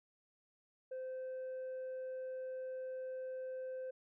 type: tone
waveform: sine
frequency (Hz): 517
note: C5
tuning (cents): -21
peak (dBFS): -38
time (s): 0.91-3.91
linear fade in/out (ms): 10
effects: tanh soft clip ceiling -40 dBFS